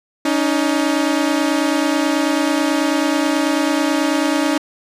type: tone pair together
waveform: sawtooth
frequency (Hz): 281.9 / 311.1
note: C#4 / D#4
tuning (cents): +29 / 0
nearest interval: major second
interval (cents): 171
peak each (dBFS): -14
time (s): 0.25-4.58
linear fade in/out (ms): 5
effects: low-pass 10000 Hz 12 dB/octave